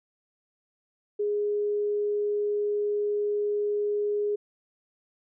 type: tone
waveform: sine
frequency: 414.2 Hz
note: G#4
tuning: 5 cents flat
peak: -24 dBFS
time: 1.19-4.36 s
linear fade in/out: 10 ms
effects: none